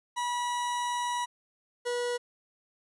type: tone pair in turn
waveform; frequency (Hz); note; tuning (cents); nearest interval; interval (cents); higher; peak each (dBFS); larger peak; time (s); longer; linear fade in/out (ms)
40% pulse; 971 / 485.5; B5 / B4; -30 / -30; octave; 1200; first; -28; neither; 0.16-1.26 / 1.85-2.18; first; 20
effects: resampled to 24000 Hz + 11-bit